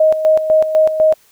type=tone with tremolo; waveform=sine; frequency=627 Hz; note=D#5; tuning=13 cents sharp; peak=-7 dBFS; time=0-1.14 s; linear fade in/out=5 ms; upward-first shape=square; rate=4 Hz; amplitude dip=65%; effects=white hiss -52 dBFS RMS until 1.31 s